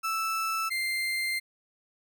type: tone pair in turn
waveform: 35% pulse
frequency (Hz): 1318.5 / 2093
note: E6 / C7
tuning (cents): 0 / 0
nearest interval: minor sixth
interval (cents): 800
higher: second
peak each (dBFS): -26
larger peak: neither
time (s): 0.03-0.7 / 0.7-1.4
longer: second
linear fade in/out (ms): 20
effects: none